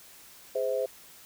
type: chord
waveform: sine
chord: Ab augmented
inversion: none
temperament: just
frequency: 415.3 / 519.1 / 648.9 Hz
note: Ab4 / C5 / E5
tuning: 0 / -14 / -27 cents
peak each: -33 / -28 / -33 dBFS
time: 0.55-0.86 s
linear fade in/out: 5 ms
effects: white hiss -52 dBFS RMS until 1.25 s